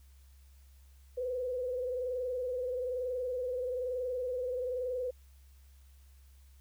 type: tone with frequency modulation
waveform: sine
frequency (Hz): 502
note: B4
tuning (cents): +28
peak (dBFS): -32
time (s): 1.17-5.11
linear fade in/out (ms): 10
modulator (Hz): 21.1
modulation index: 0.77
effects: added 67 Hz sine -55 dBFS peak until 6.6 s + white hiss -69 dBFS RMS until 6.6 s